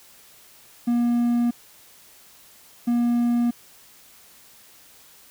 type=tone pair in turn; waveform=triangle; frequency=238.6 / 238.6 Hz; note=A#3 / A#3; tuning=+41 / +41 cents; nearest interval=unison; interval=0 cents; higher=neither; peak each=-16 dBFS; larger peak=neither; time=0.87-1.51 / 2.87-3.51 s; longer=neither; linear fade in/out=10 ms; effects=white hiss -51 dBFS RMS until 5.3 s